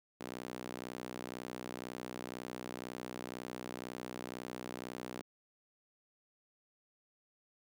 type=tone with high-pass filter; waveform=sawtooth; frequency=62 Hz; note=B1; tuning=7 cents sharp; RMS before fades=-45 dBFS; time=0.2-5.22 s; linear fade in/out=10 ms; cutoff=270 Hz; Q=1.1; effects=none